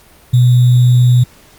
sine tone with sample-and-hold, 123.47 Hz, B2, in tune, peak -5 dBFS, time 0.33-1.24 s, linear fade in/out 10 ms, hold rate 3675 Hz, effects pink hiss -44 dBFS RMS until 1.58 s + Opus 48 kbps

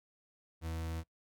40% pulse tone, 81.5 Hz, E2, 19 cents flat, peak -36 dBFS, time 0.61-1.04 s, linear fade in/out 50 ms, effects noise-tail reverb RT60 0.1 s tail -21 dB re dry

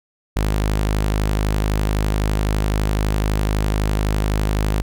sawtooth tone, 51.91 Hz, G#1, in tune, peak -13 dBFS, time 0.36-4.82 s, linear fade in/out 5 ms, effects none

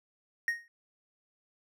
triangle tone with exponential decay, 1864.7 Hz, A#6, in tune, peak -22 dBFS, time 0.48-0.68 s, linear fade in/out 1 ms, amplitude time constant 42 ms, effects none

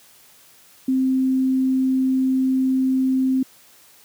sine tone, 261.6 Hz, C4, in tune, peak -16 dBFS, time 0.88-3.43 s, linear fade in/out 5 ms, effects white hiss -51 dBFS RMS until 4.04 s + high-pass 80 Hz 12 dB/octave

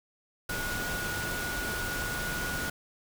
sine tone in noise, 1451 Hz, F#6, 34 cents flat, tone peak -34 dBFS, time 0.49-2.7 s, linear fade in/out 5 ms, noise pink, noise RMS -35 dBFS, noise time 0.49-2.7 s, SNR -2 dB, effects none

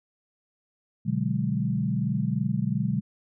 sine chord, G# half-diminished seventh, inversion first, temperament equal, 123.47 / 146.83 / 185 / 207.7 Hz, B2 / D3 / F#3 / G#3, 0 / 0 / 0 / 0 cents, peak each -29 dBFS, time 1.05-3.01 s, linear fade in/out 20 ms, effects none

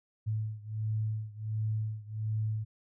sine beating tone pair, 108.1 / 109.5 Hz, A2 / A2, -30 / -8 cents, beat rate 1.4 Hz, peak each -33 / -35 dBFS, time 0.26-2.65 s, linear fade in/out 20 ms, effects none

